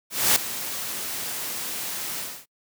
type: noise with ADSR envelope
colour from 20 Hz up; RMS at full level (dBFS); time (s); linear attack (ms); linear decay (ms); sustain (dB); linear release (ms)
white; -17; 0.1-2.46; 260; 4; -14; 270
effects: noise-tail reverb RT60 0.1 s tail -26 dB re dry + high-pass 100 Hz 12 dB/octave